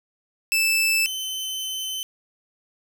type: tone pair in turn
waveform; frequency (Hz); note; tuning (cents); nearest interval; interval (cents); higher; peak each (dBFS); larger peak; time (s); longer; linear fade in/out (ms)
sawtooth; 2637 / 3059; E7 / G7; 0 / -43; minor third; 257; second; -15 / -24; first; 0.52-1.06 / 1.06-2.03; second; 0
effects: none